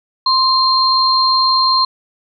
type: tone pair together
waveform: sine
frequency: 1046.5 / 4186 Hz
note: C6 / C8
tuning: 0 / 0 cents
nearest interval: 2 octaves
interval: 2400 cents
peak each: -13 dBFS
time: 0.26-1.85 s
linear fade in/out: 5 ms
effects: none